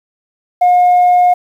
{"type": "tone", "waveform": "sine", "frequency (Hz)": 717, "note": "F5", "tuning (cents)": 45, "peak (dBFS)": -4, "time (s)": [0.61, 1.34], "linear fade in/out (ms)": 10, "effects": ["tanh soft clip ceiling -4 dBFS", "7-bit"]}